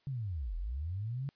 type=linear two-way sweep; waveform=sine; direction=down then up; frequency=142.6 to 38.86 to 142.6 Hz; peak=-34 dBFS; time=0.07-1.29 s; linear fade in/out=0 ms; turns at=0.56 s; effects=white hiss -73 dBFS RMS until 1.35 s + resampled to 11025 Hz